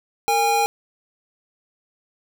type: tone pair together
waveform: square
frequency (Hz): 458 / 816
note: A#4 / G#5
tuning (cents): -31 / -31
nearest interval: minor seventh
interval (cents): 1000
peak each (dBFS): -25 / -18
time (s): 0.28-0.66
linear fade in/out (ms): 0
effects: none